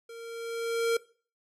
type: tone with level ramp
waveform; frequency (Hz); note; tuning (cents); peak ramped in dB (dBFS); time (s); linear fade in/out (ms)
square; 461.7; A#4; -17; -43 to -23; 0.09-0.97; 5
effects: noise-tail reverb RT60 0.4 s tail -20 dB re dry + low-pass 12000 Hz 12 dB/octave